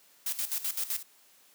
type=noise with tremolo; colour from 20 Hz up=blue; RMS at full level=-31 dBFS; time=0.26-1.03 s; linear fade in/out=5 ms; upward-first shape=square; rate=7.8 Hz; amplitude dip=75%; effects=white hiss -61 dBFS RMS until 1.54 s + high-pass 200 Hz 12 dB/octave